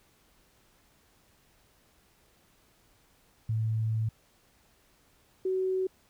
sine tone pair in turn, 110.8 / 375.5 Hz, A2 / F#4, +13 / +26 cents, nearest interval octave + major sixth, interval 2113 cents, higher second, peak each -26 dBFS, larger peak neither, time 3.49-4.09 / 5.45-5.87 s, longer first, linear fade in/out 5 ms, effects pink hiss -65 dBFS RMS until 6.09 s

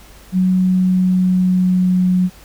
sine tone with pitch glide, 185 to 182.45 Hz, F#3 to F#3, 0 to -24 cents, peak -11 dBFS, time 0.32-2.3 s, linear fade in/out 50 ms, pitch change -24 cents, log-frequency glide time 0.47-2.17 s, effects added 50 Hz sine -43 dBFS peak until 2.44 s + pink hiss -44 dBFS RMS until 2.44 s

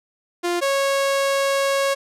sawtooth tone pair in turn, 349.2 / 550.7 Hz, F4 / C#5, 0 / -11 cents, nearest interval minor sixth, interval 789 cents, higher second, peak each -16 / -14 dBFS, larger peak second, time 0.43-0.61 / 0.61-1.95 s, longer second, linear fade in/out 20 ms, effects low-pass 11000 Hz 12 dB/octave

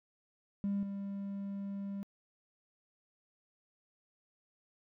triangle tone pair in turn, 200 / 198.5 Hz, G3 / G3, +35 / +22 cents, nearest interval unison, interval 13 cents, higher first, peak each -28 / -35 dBFS, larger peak first, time 0.64-0.83 / 0.83-2.03 s, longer second, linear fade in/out 0 ms, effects tanh soft clip ceiling -27 dBFS

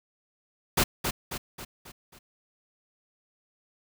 pink noise with echo, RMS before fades -22 dBFS, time 0.77-0.84 s, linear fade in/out 10 ms, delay 270 ms, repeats 5, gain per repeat -6 dB, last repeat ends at 2.19 s, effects none

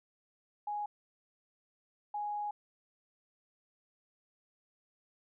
sine tone bursts at uneven times, 830.6 Hz, G#5, in tune, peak -34 dBFS, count 2, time 0.67-0.86 / 2.14-2.51 s, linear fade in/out 5 ms, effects none

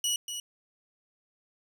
20% pulse tone with echo, 2929 Hz, F#7, 18 cents flat, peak -21 dBFS, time 0.04-0.16 s, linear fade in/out 2 ms, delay 240 ms, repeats 1, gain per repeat -8 dB, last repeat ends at 0.4 s, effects none

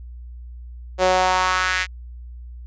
sawtooth tone with high-pass filter sweep, 184.6 Hz, F#3, 4 cents flat, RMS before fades -19 dBFS, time 0.98-1.87 s, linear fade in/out 50 ms, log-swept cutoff 500 to 2000 Hz, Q 2.6, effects added 60 Hz sine -34 dBFS peak until 2.66 s + resampled to 16000 Hz

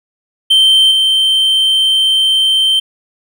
triangle tone with level steps, 3118 Hz, G7, 10 cents flat, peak -4 / -7 dBFS, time 0.5-2.8 s, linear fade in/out 10 ms, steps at 0.91 s, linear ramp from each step 5 ms, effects none

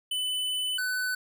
square tone pair in turn, 3005 / 1502.5 Hz, F#7 / F#6, +26 / +26 cents, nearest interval octave, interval 1200 cents, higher first, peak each -28 dBFS, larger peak neither, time 0.11-0.78 / 0.78-1.15 s, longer first, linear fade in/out 5 ms, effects none

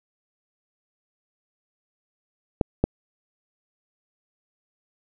clicks, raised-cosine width 2 ms, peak -5 dBFS, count 2, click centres 2.612 / 2.84 s, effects none

